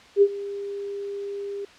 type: tone with ADSR envelope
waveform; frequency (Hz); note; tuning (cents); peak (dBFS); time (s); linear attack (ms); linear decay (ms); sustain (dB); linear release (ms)
sine; 401.6; G4; +42; -10; 0.16-1.65; 59; 57; -19; 4
effects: white hiss -49 dBFS RMS until 1.78 s + low-pass 4000 Hz 12 dB/octave